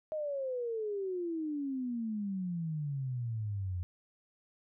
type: exponential sweep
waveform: sine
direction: down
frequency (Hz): 630 to 86.9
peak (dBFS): -33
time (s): 0.12-3.83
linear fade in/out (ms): 0
effects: none